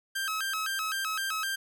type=tone with vibrato; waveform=sawtooth; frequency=1426 Hz; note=F6; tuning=36 cents sharp; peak=-26 dBFS; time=0.15-1.56 s; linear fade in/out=10 ms; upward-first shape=square; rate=3.9 Hz; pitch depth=180 cents each way; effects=none